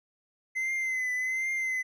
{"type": "tone with vibrato", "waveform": "triangle", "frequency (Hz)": 2051, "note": "C7", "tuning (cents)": -35, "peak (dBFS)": -26, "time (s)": [0.55, 1.83], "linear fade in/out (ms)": 20, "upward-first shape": "triangle", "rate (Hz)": 1.3, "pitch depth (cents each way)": 52, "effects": []}